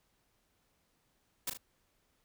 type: noise with echo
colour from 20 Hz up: white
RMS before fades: -35 dBFS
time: 1.47-1.5 s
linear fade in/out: 5 ms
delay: 37 ms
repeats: 2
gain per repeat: -6 dB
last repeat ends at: 1.574 s
effects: pink hiss -75 dBFS RMS until 2.24 s